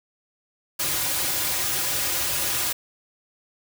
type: noise with comb filter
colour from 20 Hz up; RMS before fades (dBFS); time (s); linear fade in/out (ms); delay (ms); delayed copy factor
white; -25; 0.79-2.73; 10; 4.5; -0.9
effects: none